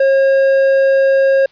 sine tone with hard clipping, 541 Hz, C#5, 42 cents flat, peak -10 dBFS, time 0-1.46 s, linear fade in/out 5 ms, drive 6 dB, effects white hiss -50 dBFS RMS until 1.51 s + resampled to 11025 Hz

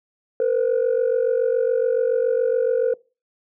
sine tone pair together, 461.9 / 509 Hz, A#4 / C5, -16 / -48 cents, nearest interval major second, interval 168 cents, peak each -18 / -19 dBFS, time 0.4-2.94 s, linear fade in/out 2 ms, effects noise-tail reverb RT60 0.3 s tail -22 dB re dry + tanh soft clip ceiling -13 dBFS

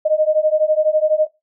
sine beating tone pair, 612 / 624 Hz, D#5 / D#5, -29 / +5 cents, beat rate 12 Hz, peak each -16 dBFS, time 0.05-1.27 s, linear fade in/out 10 ms, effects noise-tail reverb RT60 0.2 s tail -18 dB re dry

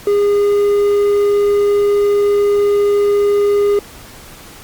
triangle tone with quantisation, 408.2 Hz, G#4, 30 cents flat, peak -8 dBFS, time 0.07-3.79 s, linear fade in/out 2 ms, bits 6, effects pink hiss -37 dBFS RMS until 4.63 s + Opus 48 kbps

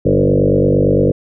sine tone with frequency modulation, 309.9 Hz, D#4, 7 cents flat, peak -9 dBFS, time 0.05-1.12 s, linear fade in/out 10 ms, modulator 48.8 Hz, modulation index 4.7, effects none

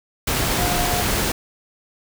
sine tone in noise, 710 Hz, F5, 28 cents sharp, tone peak -25 dBFS, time 0.58-1.03 s, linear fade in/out 5 ms, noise pink, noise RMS -21 dBFS, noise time 0.27-1.32 s, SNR -7 dB, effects none

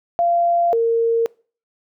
sine tone pair in turn, 689 / 459.9 Hz, F5 / A#4, -24 / -23 cents, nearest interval perfect fifth, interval 699 cents, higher first, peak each -14 dBFS, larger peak neither, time 0.19-0.73 / 0.73-1.26 s, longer first, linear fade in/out 0 ms, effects noise-tail reverb RT60 0.4 s tail -24 dB re dry

